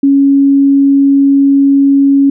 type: tone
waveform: sine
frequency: 277.2 Hz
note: C#4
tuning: in tune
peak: -4 dBFS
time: 0.03-2.3 s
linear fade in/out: 5 ms
effects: none